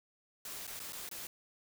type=noise with dropouts; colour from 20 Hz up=white; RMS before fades=-44 dBFS; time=0.45-1.27 s; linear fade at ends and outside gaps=2 ms; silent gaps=0.669-0.676 / 0.793-0.8 / 0.924-0.93 / 1.091-1.113 s; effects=none